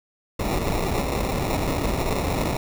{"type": "noise with sample-and-hold", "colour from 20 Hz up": "pink", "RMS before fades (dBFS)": -24, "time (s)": [0.39, 2.57], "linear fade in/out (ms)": 5, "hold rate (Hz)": 1575, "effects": []}